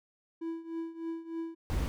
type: tone with tremolo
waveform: triangle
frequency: 329.6 Hz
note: E4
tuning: in tune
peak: -30 dBFS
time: 0.41-1.55 s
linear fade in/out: 10 ms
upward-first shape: triangle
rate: 3.3 Hz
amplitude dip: 85%
type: noise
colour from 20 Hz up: brown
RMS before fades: -31 dBFS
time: 1.7-1.88 s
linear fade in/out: 0 ms
effects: none